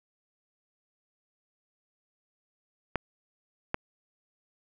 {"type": "clicks", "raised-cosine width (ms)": 0.5, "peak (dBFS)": -12, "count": 2, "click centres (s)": [2.957, 3.744], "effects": []}